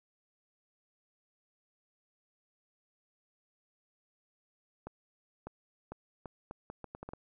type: accelerating click train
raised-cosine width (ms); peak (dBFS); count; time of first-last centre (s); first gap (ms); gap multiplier
1; -28; 11; 4.87-7.135; 600; 0.75
effects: none